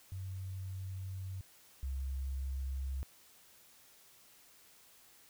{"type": "tone pair in turn", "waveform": "sine", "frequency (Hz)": [94.6, 66.89], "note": ["F#2", "C2"], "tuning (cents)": [39, 39], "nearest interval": "tritone", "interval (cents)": 600, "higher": "first", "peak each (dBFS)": [-39, -35], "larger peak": "second", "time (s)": [[0.12, 1.41], [1.83, 3.03]], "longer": "first", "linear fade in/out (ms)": 0, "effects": ["white hiss -62 dBFS RMS until 5.29 s"]}